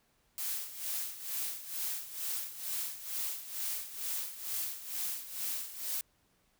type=noise with tremolo; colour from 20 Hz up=blue; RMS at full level=-35 dBFS; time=0.38-6.01 s; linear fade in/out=0 ms; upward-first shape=sine; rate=2.2 Hz; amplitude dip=75%; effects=pink hiss -72 dBFS RMS until 6.59 s